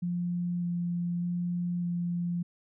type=tone with vibrato; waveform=sine; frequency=174.61 Hz; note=F3; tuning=in tune; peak=-28 dBFS; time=0.02-2.43 s; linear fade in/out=10 ms; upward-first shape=square; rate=0.83 Hz; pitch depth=8 cents each way; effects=none